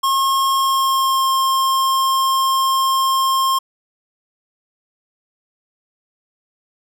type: tone with pitch glide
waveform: square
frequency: 1078 to 1065 Hz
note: C#6 to C6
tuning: -49 to +30 cents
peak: -15 dBFS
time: 0.03-3.59 s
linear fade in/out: 10 ms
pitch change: -21 cents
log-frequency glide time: 0.55-1.29 s
effects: none